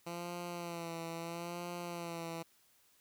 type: tone with vibrato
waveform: 10% pulse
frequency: 170.3 Hz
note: F3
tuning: 43 cents flat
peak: -32 dBFS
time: 0.06-2.43 s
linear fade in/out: 10 ms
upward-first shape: sine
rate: 0.76 Hz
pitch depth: 45 cents each way
effects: white hiss -69 dBFS RMS until 3 s